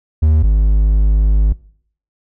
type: tone pair in turn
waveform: triangle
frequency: 77.6 / 51.6 Hz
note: D#2 / G#1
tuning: -4 / -10 cents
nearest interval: perfect fifth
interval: 706 cents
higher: first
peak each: -6 dBFS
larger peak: neither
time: 0.22-0.43 / 0.43-1.53 s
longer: second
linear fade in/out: 10 ms
effects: noise-tail reverb RT60 0.6 s tail -22 dB re dry